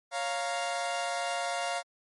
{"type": "chord", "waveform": "sawtooth", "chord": "Bb minor", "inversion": "first", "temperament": "equal", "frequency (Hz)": [554.4, 698.5, 932.3], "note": ["Db5", "F5", "Bb5"], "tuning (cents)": [0, 0, 0], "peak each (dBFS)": [-33, -28, -34], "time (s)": [0.11, 1.83], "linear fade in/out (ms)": 50, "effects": ["MP3 48 kbps"]}